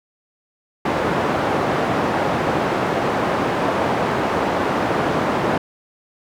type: band-pass noise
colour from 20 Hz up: white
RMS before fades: -20 dBFS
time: 0.85-5.58 s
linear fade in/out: 5 ms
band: 120 to 900 Hz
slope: 12 dB/octave
effects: none